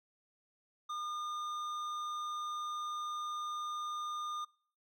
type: tone with hard clipping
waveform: sine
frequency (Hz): 1213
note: D#6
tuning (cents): -44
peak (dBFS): -39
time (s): 0.89-4.45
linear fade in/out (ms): 10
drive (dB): 9
effects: noise-tail reverb RT60 0.5 s tail -23 dB re dry